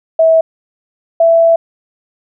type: tone pair in turn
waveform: sine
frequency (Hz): 649 / 664.2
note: E5 / E5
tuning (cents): -27 / +13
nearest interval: unison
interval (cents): 40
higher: second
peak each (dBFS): -5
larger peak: neither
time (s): 0.19-0.41 / 1.2-1.56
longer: second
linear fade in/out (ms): 5
effects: none